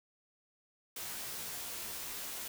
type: noise with comb filter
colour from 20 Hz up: white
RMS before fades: -42 dBFS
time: 0.96-2.48 s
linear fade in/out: 5 ms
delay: 16 ms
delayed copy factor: -1
effects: none